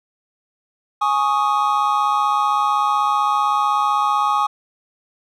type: chord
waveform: triangle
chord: Ab suspended fourth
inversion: none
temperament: equal with one note detuned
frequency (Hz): 834 / 1108.7 / 1244.5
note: Ab5 / Db6 / Eb6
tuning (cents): +7 / 0 / 0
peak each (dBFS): -18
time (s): 1.01-4.47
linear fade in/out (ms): 10
effects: none